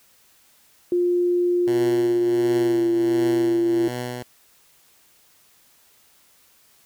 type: tone with pitch glide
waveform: sine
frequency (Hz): 353 to 343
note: F4 to F4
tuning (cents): +19 to -31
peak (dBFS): -17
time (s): 0.92-3.88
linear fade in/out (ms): 2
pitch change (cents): -50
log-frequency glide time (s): 2.53-2.82
type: tone with tremolo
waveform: 10% pulse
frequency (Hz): 123.47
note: B2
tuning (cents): 0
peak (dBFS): -18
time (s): 1.67-4.23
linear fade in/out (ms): 5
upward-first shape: triangle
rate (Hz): 1.4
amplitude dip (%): 70
effects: white hiss -57 dBFS RMS until 6.85 s